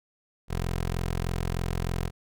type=tone; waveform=15% pulse; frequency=43.23 Hz; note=F1; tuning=17 cents flat; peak=-21 dBFS; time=0.48-2.11 s; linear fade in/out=50 ms; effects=none